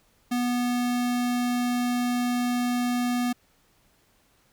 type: tone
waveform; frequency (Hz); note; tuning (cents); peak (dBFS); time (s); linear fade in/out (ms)
square; 244.7; B3; -16; -24; 0.31-3.33; 10
effects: pink hiss -64 dBFS RMS until 4.52 s